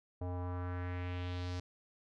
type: tone with low-pass filter sweep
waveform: square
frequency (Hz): 89.5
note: F2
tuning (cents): +43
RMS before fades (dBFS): -39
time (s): 0.21-1.6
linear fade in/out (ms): 5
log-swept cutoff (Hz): 710 to 5400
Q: 2.1
effects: none